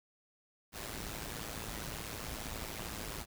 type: noise with amplitude modulation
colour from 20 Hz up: pink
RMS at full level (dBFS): -39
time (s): 0.72-3.26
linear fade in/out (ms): 50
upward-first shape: sine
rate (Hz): 110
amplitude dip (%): 75
effects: none